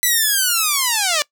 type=linear sweep; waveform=5% pulse; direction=down; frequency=2000 to 572 Hz; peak=-4 dBFS; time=0.03-1.22 s; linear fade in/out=0 ms; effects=noise-tail reverb RT60 0.1 s tail -22 dB re dry